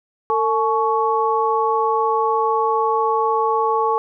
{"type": "tone cluster", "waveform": "sine", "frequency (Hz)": [451.6, 858, 1114], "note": ["A4", "A5", "C#6"], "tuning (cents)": [45, -44, 8], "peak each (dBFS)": -20, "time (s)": [0.3, 3.98], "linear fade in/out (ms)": 0, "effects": []}